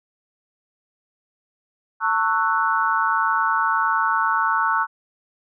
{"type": "chord", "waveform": "sine", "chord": "F# minor seventh", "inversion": "first", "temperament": "equal with one note detuned", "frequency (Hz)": [898, 1108.7, 1318.5, 1480], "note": ["A5", "C#6", "E6", "F#6"], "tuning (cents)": [35, 0, 0, 0], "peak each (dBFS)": -23, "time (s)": [2, 4.87], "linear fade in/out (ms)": 50, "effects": []}